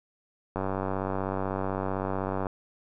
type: click train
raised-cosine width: 1 ms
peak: -16 dBFS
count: 184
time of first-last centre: 0.56-2.468 s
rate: 95.9 Hz
effects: none